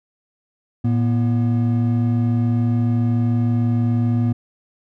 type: tone pair together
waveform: triangle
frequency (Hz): 113.7 / 240.7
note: A#2 / B3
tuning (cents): -43 / -44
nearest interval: octave + minor second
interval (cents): 1299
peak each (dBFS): -15 / -18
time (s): 0.84-4.33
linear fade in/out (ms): 10
effects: none